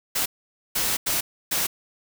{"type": "noise bursts at uneven times", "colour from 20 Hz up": "white", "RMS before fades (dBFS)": -24, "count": 4, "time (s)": [[0.15, 0.26], [0.75, 0.97], [1.06, 1.21], [1.51, 1.67]], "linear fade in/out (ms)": 10, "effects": []}